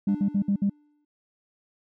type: tone bursts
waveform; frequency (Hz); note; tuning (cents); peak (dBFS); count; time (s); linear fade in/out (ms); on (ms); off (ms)
sine; 200; G3; +35; -19; 5; 0.07-0.697; 5; 79; 58
type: tone with exponential decay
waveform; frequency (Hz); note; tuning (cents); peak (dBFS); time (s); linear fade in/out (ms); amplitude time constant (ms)
triangle; 295.8; D4; +13; -26; 0.08-1.05; 5; 210
effects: tanh soft clip ceiling -15 dBFS